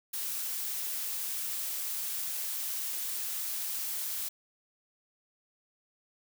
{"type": "noise", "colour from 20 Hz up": "blue", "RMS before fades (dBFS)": -35, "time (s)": [0.13, 4.29], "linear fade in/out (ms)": 10, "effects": []}